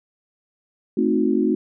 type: chord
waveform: sine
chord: A diminished seventh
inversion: none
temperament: equal with one note detuned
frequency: 220 / 261.6 / 311.1 / 363.4 Hz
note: A3 / C4 / Eb4 / Gb4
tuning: 0 / 0 / 0 / -31 cents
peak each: -22 dBFS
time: 0.97-1.55 s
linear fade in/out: 5 ms
effects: none